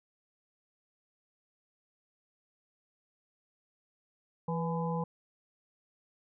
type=harmonic tone with a mistuned harmonic; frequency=167.9 Hz; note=E3; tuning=32 cents sharp; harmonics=1 / 3 / 5 / 6; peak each=-32 / -37 / -39 / -40 dBFS; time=4.48-5.04 s; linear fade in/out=5 ms; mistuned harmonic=3; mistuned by=-42 cents; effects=none